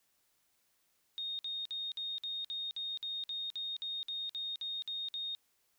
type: tone bursts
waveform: sine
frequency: 3703 Hz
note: A#7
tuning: 12 cents flat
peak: -36 dBFS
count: 16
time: 1.18-5.35 s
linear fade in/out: 0 ms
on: 210 ms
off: 54 ms
effects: white hiss -75 dBFS RMS until 5.78 s